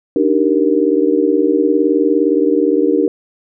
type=chord; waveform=sine; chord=Eb major seventh; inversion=third; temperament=just; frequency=291.7 / 311.1 / 388.9 / 466.7 Hz; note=D4 / Eb4 / G4 / Bb4; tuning=-12 / 0 / -14 / +2 cents; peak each=-16 dBFS; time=0.16-3.08 s; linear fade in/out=2 ms; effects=none